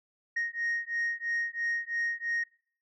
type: beating tone pair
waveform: sine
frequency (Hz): 1864.7 / 1867.7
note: A#6 / A#6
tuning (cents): 0 / +3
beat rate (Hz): 3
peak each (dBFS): -31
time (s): 0.36-2.44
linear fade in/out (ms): 10
effects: noise-tail reverb RT60 0.5 s tail -23 dB re dry + tanh soft clip ceiling -25 dBFS